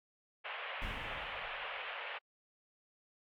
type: band-pass noise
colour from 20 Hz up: white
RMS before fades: -43 dBFS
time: 0.44-2.19 s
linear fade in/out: 20 ms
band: 490 to 3000 Hz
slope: 48 dB/octave
type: noise with exponential decay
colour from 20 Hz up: brown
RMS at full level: -40 dBFS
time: 0.82-1.93 s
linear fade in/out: 1 ms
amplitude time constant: 240 ms
effects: AAC 64 kbps